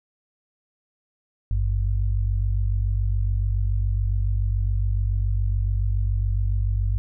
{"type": "tone pair together", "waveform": "sine", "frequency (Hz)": [50.9, 98], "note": ["G#1", "G2"], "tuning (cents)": [-34, 0], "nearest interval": "major seventh", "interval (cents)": 1134, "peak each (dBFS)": [-21, -24], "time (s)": [1.51, 6.98], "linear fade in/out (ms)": 0, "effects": []}